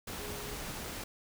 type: tone in noise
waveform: sine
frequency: 415.3 Hz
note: G#4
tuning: in tune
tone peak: -45 dBFS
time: 0.19-0.56 s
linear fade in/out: 5 ms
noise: pink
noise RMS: -41 dBFS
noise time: 0.07-1.04 s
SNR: -7 dB
effects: none